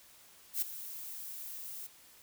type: noise with ADSR envelope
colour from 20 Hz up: violet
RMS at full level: -30 dBFS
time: 0.53-1.87 s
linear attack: 90 ms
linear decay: 6 ms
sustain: -14 dB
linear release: 9 ms
effects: white hiss -59 dBFS RMS until 2.22 s